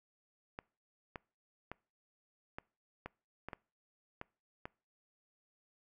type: clicks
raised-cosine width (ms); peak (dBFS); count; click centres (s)
0.5; -27; 9; 0.589 / 1.158 / 1.716 / 2.585 / 3.06 / 3.486 / 3.532 / 4.214 / 4.655
effects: noise-tail reverb RT60 0.4 s tail -25 dB re dry